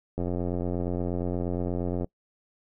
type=click train; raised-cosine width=2 ms; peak=-17 dBFS; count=166; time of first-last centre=0.18-2.044 s; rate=88.5 Hz; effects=noise-tail reverb RT60 0.1 s tail -24 dB re dry